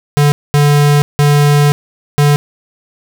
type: tone bursts at uneven times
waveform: square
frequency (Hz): 145.7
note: D3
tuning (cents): -13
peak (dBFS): -7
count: 4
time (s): 0.17-0.32 / 0.54-1.02 / 1.19-1.72 / 2.18-2.36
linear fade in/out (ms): 0
effects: none